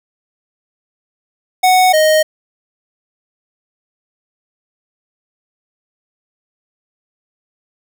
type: tone pair in turn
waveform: square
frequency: 740 / 622.3 Hz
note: F#5 / D#5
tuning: 0 / 0 cents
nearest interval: minor third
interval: 300 cents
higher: first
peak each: -8 / -9 dBFS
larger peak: first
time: 1.63-1.93 / 1.93-2.23 s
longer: neither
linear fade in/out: 10 ms
effects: none